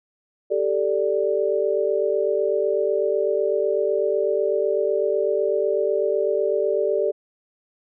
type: chord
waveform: sine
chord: G suspended second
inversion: none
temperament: equal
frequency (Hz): 392 / 440 / 587.3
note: G4 / A4 / D5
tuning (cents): 0 / 0 / 0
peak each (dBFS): -23 / -23 / -23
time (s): 0.5-7.12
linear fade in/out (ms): 20
effects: none